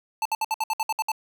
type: tone bursts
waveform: square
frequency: 880 Hz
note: A5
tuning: in tune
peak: -23 dBFS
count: 10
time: 0.22-1.118 s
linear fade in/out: 2 ms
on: 34 ms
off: 62 ms
effects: 9-bit